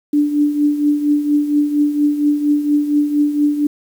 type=tone with tremolo; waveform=sine; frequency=293.7 Hz; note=D4; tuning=in tune; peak=-9 dBFS; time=0.13-3.67 s; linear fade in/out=5 ms; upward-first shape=triangle; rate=4.3 Hz; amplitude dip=70%; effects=7-bit